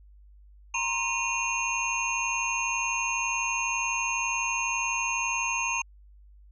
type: tone cluster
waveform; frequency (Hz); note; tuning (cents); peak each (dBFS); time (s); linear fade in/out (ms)
sine; 940 / 1052 / 2468 / 2738 / 6400; A#5 / C6 / D#7 / F7 / G8; +14 / +9 / -15 / -35 / +35; -33 / -35 / -32 / -31 / -32; 0.74-5.82; 5
effects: added 50 Hz sine -50 dBFS peak until 6.51 s